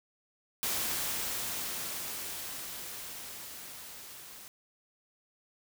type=noise with level ramp; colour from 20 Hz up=white; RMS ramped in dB=-32 to -49 dBFS; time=0.63-4.48 s; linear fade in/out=0 ms; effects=none